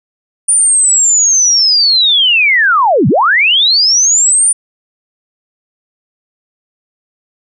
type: linear two-way sweep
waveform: sine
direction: down then up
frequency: 9397 to 107.3 to 9397 Hz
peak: -6 dBFS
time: 0.48-4.53 s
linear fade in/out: 10 ms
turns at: 3.08 s
effects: none